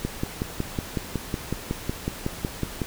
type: click train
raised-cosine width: 3 ms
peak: -12 dBFS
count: 16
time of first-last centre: 0.05-2.818 s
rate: 5.42 Hz
effects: pink hiss -38 dBFS RMS until 2.86 s